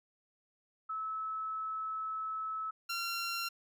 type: tone pair in turn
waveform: sine / 15% pulse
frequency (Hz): 1300 / 1373.5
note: E6 / F6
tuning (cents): -24 / -29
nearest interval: minor second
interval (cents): 95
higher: second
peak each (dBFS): -35 / -28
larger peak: second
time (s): 0.89-2.71 / 2.89-3.49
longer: first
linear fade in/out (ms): 10
effects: resampled to 32000 Hz